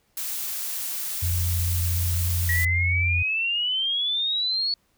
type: noise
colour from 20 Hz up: blue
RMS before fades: -30 dBFS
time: 0.17-2.65 s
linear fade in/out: 2 ms
type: tone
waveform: sine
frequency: 86.8 Hz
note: F2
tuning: 10 cents flat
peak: -22 dBFS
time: 1.22-3.23 s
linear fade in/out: 10 ms
type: exponential sweep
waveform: sine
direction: up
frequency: 1900 to 4435 Hz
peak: -22 dBFS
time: 2.49-4.74 s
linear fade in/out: 2 ms
effects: pink hiss -67 dBFS RMS until 4.97 s